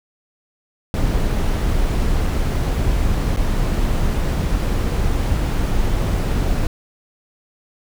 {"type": "noise with dropouts", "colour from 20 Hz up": "brown", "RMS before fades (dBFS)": -18, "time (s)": [0.94, 6.67], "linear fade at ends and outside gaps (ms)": 1, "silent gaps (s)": [3.363, 3.37], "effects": []}